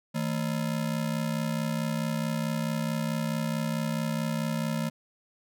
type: ring-modulated tone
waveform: square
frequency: 191.8 Hz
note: G3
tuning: 37 cents flat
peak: -25 dBFS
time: 0.14-4.9 s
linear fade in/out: 20 ms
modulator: 32.3 Hz
effects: none